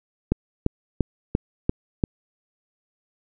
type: click train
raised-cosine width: 3 ms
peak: -6 dBFS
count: 6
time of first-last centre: 0.32-2.038 s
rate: 2.91 Hz
effects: none